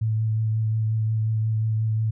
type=tone with vibrato; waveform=sine; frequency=110 Hz; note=A2; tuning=in tune; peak=-20 dBFS; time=0.01-2.11 s; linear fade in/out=10 ms; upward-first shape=triangle; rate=5.6 Hz; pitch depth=19 cents each way; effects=none